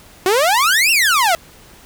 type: exponential two-way sweep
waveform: sawtooth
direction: up then down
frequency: 356.3 to 2820 to 644 Hz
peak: -8 dBFS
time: 0.26-1.35 s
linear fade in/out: 0 ms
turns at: 0.91 s
effects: pink hiss -44 dBFS RMS until 1.85 s